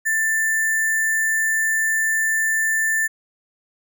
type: tone with sample-and-hold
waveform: sine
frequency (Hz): 1776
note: A6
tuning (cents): +16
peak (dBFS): -17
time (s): 0.05-3.08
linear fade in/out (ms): 20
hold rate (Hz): 8820
effects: none